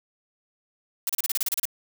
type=noise bursts; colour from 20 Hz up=blue; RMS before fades=-25 dBFS; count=11; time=1.07-1.654 s; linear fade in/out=2 ms; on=24 ms; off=32 ms; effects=none